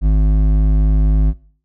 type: tone with hard clipping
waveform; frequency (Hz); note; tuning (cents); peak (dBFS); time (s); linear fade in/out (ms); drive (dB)
triangle; 51.91; G#1; 0; -11; 0.01-1.34; 50; 13
effects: noise-tail reverb RT60 0.5 s tail -21 dB re dry